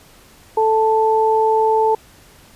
sine tone pair together, 440 / 880 Hz, A4 / A5, 0 / 0 cents, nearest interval octave, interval 1200 cents, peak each -15 dBFS, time 0.57-1.95 s, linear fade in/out 5 ms, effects pink hiss -47 dBFS RMS until 2.55 s + resampled to 32000 Hz

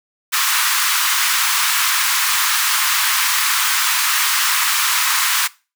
pink high-pass noise, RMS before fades -17 dBFS, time 0.32-5.48 s, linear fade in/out 20 ms, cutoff 1000 Hz, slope 48 dB/octave, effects noise-tail reverb RT60 0.3 s tail -20 dB re dry

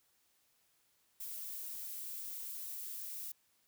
violet noise, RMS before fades -44 dBFS, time 1.2-3.32 s, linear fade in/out 5 ms, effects white hiss -74 dBFS RMS until 3.67 s

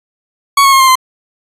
40% pulse tone with pitch steps, 1116 / 1095.6 / 1075.5 / 1055.8 / 1036.5 Hz, C#6 / C#6 / C6 / C6 / C6, +11 / -21 / +47 / +15 / -17 cents, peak -4 dBFS, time 0.57-0.955 s, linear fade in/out 5 ms, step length 77 ms, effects resampled to 32000 Hz

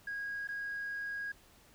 sine tone with dropouts, 1642 Hz, G#6, 20 cents flat, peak -35 dBFS, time 0.07-1.32 s, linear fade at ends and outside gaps 5 ms, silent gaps 0.474-0.487 s, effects tanh soft clip ceiling -33 dBFS + pink hiss -62 dBFS RMS until 1.74 s

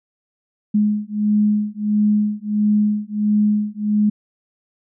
sine beating tone pair, 209 / 210.5 Hz, G#3 / G#3, +11 / +24 cents, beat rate 1.5 Hz, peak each -18 dBFS, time 0.74-4.1 s, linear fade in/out 10 ms, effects none

